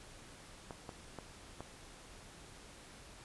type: clicks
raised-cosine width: 1 ms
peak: -30 dBFS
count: 4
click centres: 0.708 / 0.892 / 1.187 / 1.606 s
effects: pink hiss -55 dBFS RMS until 3.24 s + resampled to 24000 Hz